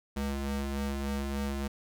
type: ring-modulated tone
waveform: 40% pulse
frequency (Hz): 138.59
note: C#3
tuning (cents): 0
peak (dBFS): -27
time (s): 0.16-1.68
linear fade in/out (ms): 10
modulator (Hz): 71
effects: none